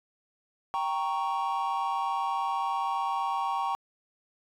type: chord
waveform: triangle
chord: G diminished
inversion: none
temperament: equal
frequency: 784 / 932.3 / 1108.7 Hz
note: G5 / Bb5 / Db6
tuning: 0 / 0 / 0 cents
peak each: -29 dBFS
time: 0.74-3.75 s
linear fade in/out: 0 ms
effects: tanh soft clip ceiling -19 dBFS